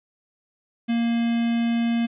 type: tone with notch filter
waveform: square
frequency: 233.1 Hz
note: A#3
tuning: in tune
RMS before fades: -22 dBFS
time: 0.88-2.07 s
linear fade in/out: 20 ms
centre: 1000 Hz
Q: 0.65
effects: resampled to 8000 Hz + 10-bit